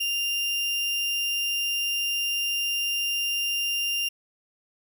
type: tone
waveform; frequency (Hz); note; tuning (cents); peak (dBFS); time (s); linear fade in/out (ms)
35% pulse; 2794; F7; 0; -23; 0-4.09; 10
effects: none